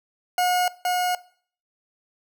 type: tone with echo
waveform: 40% pulse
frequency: 722 Hz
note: F#5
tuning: 43 cents flat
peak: -18 dBFS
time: 0.38-0.68 s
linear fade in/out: 2 ms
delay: 470 ms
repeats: 1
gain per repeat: -2 dB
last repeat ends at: 1.15 s
effects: noise-tail reverb RT60 0.5 s tail -19 dB re dry